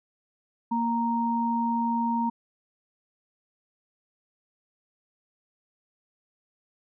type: tone pair together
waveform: sine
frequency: 233.1 / 931 Hz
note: A#3 / A#5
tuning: 0 / -2 cents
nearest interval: 2 octaves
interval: 2398 cents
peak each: -26 dBFS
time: 0.71-2.3 s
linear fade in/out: 10 ms
effects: none